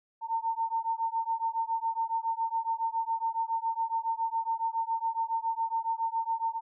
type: beating tone pair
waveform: sine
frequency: 904 / 911.2 Hz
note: A5 / A#5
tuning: +47 / -40 cents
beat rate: 7.2 Hz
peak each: -31 dBFS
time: 0.21-6.61 s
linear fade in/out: 50 ms
effects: none